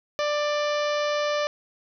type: harmonic tone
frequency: 591 Hz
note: D5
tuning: 11 cents sharp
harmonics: 1 / 2 / 3 / 4 / 5 / 6 / 7 / 8 / 9 / 10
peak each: -24 / -30 / -34 / -36 / -38 / -40 / -41 / -42 / -43 / -44 dBFS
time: 0.19-1.47 s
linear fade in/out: 0 ms
effects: none